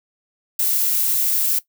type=noise; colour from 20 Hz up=violet; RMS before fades=-19 dBFS; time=0.59-1.59 s; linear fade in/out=5 ms; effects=noise-tail reverb RT60 0.1 s tail -17 dB re dry